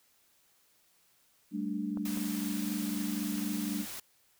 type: chord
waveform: sine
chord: G suspended second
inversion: none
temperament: equal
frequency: 196 / 220 / 293.7 Hz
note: G3 / A3 / D4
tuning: 0 / 0 / 0 cents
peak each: -36 dBFS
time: 1.51-3.86 s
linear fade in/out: 50 ms
type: clicks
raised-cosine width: 1 ms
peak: -31 dBFS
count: 2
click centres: 1.973 / 2.173 s
type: noise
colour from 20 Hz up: white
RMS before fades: -42 dBFS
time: 2.05-4 s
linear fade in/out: 5 ms
effects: white hiss -68 dBFS RMS until 4.39 s